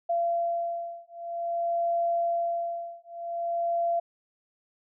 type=beating tone pair; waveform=sine; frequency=683 / 683.51 Hz; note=F5 / F5; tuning=-39 / -37 cents; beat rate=0.51 Hz; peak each=-29 dBFS; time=0.09-4 s; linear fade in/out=10 ms; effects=none